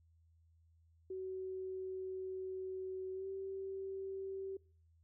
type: tone with pitch glide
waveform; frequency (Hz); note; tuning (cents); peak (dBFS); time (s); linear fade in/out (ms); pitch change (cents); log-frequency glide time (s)
sine; 376 to 386.1; F#4 to G4; +28 to -26; -40; 1.1-4.57; 5; +46; 3.13-3.27
effects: noise-tail reverb RT60 0.5 s tail -25 dB re dry + added 82 Hz sine -66 dBFS peak until 5.03 s